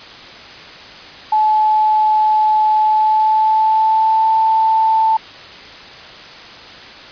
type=tone with pitch glide; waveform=sine; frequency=861 to 884.7 Hz; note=A5 to A5; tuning=-38 to +9 cents; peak=-10 dBFS; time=1.32-5.17 s; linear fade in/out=5 ms; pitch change=+47 cents; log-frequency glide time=2.82-4.32 s; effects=white hiss -35 dBFS RMS until 7.11 s + resampled to 11025 Hz